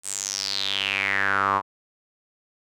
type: tone with band-pass filter sweep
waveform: sawtooth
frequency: 98.4 Hz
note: G2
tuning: 7 cents sharp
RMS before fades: -25 dBFS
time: 0.03-1.62 s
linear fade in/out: 50 ms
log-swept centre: 8700 to 1000 Hz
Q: 6.1
effects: none